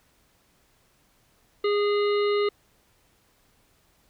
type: harmonic tone with a mistuned harmonic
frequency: 411.4 Hz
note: G#4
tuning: 16 cents flat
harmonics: 1 / 3 / 5 / 7 / 9 / 10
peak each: -21 / -31 / -35 / -38 / -40 / -41 dBFS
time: 1.64-2.49 s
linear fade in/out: 5 ms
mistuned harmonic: 10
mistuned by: +19 cents
effects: pink hiss -64 dBFS RMS until 4.09 s